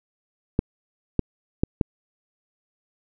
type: clicks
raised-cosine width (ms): 3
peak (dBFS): -6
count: 4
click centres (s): 0.591 / 1.193 / 1.635 / 1.812
effects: none